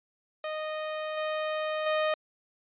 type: tone with level steps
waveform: sawtooth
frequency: 619 Hz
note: D#5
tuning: 9 cents flat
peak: -28 / -25 / -21 dBFS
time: 0.44-2.14 s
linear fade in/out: 2 ms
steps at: 1.17 / 1.86 s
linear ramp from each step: 5 ms
effects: resampled to 8000 Hz